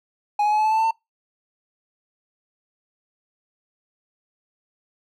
triangle tone with pitch steps, 830.6 / 840.3 / 850 / 859.9 / 869.9 / 880 / 890.2 / 900.6 Hz, G#5 / G#5 / G#5 / A5 / A5 / A5 / A5 / A5, 0 / +20 / +40 / -40 / -20 / 0 / +20 / +40 cents, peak -15 dBFS, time 0.39-0.91 s, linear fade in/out 5 ms, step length 65 ms, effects noise-tail reverb RT60 0.2 s tail -25 dB re dry

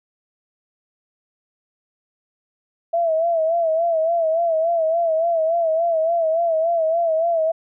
sine tone with vibrato, 659.3 Hz, E5, in tune, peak -16 dBFS, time 2.93-7.52 s, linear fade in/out 10 ms, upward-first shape sine, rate 3.5 Hz, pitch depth 71 cents each way, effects none

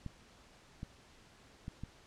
clicks, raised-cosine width 5 ms, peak -29 dBFS, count 4, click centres 0.063 / 0.831 / 1.681 / 1.836 s, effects pink hiss -61 dBFS RMS until 2.06 s + low-pass 7000 Hz 12 dB/octave

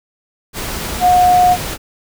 sine tone in noise, 722 Hz, F#5, 43 cents flat, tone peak -7 dBFS, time 1-1.57 s, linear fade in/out 50 ms, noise pink, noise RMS -23 dBFS, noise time 0.53-1.78 s, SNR +13 dB, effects none

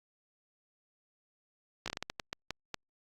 slowing click train, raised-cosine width 0.2 ms, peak -18 dBFS, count 11, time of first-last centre 1.86-2.743 s, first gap 17 ms, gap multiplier 1.34, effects Opus 48 kbps

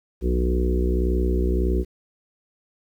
harmonic tone with a mistuned harmonic, 61.7 Hz, B1, 1 cent flat, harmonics 1 / 3 / 4 / 5 / 6 / 7 / 8, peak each -20 / -29 / -33 / -31 / -26 / -34 / -37 dBFS, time 0.21-1.85 s, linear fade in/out 50 ms, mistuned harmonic 8, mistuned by -17 cents, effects 9-bit

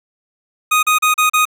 25% pulse tone bursts, 1244.5 Hz, D#6, in tune, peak -7 dBFS, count 5, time 0.71-1.454 s, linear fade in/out 10 ms, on 120 ms, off 36 ms, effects none

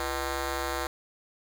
10% pulse ring-modulated tone, 276.4 Hz, C#4, 5 cents flat, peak -18 dBFS, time 0-0.87 s, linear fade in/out 2 ms, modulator 212 Hz, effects 8-bit

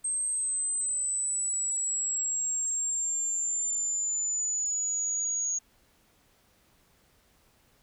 sine exponential sweep, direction down, 8372 to 6645 Hz, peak -27 dBFS, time 0.04-5.59 s, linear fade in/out 10 ms, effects pink hiss -65 dBFS RMS until 7.82 s

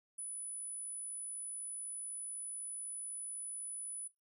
sine tone, 9956 Hz, D#9, in tune, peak -40 dBFS, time 0.18-4.08 s, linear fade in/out 10 ms, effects noise-tail reverb RT60 0.2 s tail -20 dB re dry

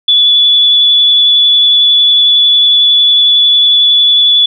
sine tone with vibrato, 3438 Hz, A7, 41 cents flat, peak -4 dBFS, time 0.08-4.46 s, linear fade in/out 5 ms, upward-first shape triangle, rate 11 Hz, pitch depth 11 cents each way, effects none

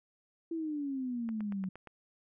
sine exponential sweep, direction down, 335.7 to 185 Hz, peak -33 dBFS, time 0.51-1.69 s, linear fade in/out 5 ms
click train, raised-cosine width 0.5 ms, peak -33 dBFS, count 6, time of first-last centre 1.29-1.873 s, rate 8.58 Hz
effects none

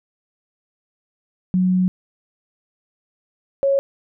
sine tone pair in turn, 183.9 / 551.1 Hz, F#3 / C#5, -10 / -10 cents, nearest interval octave + perfect fifth, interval 1900 cents, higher second, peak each -14 dBFS, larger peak neither, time 1.54-1.88 / 3.63-3.79 s, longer first, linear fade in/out 0 ms, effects none

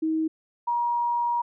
sine tone pair in turn, 317.7 / 952 Hz, D#4 / A#5, +36 / +36 cents, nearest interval octave + perfect fifth, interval 1900 cents, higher second, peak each -22 dBFS, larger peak neither, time 0.02-0.28 / 0.67-1.42 s, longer second, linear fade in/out 10 ms, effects none

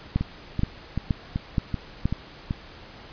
two click trains, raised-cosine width 5 ms, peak -9 / -13 dBFS, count 5 / 7, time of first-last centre 0.16-2.056 / 0.21-2.509 s, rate 2.11 / 2.61 Hz, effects pink hiss -45 dBFS RMS until 3.12 s + resampled to 11025 Hz

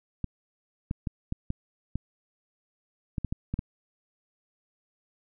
clicks, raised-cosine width 5 ms, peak -17 dBFS, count 11, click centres 0.243 / 0.911 / 1.072 / 1.324 / 1.504 / 1.956 / 3.182 / 3.247 / 3.325 / 3.54 / 3.591 s, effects none

